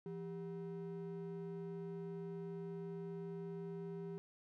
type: ring-modulated tone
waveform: triangle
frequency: 283.3 Hz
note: C#4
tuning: 38 cents sharp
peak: -38 dBFS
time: 0.06-4.18 s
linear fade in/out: 0 ms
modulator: 114 Hz
effects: none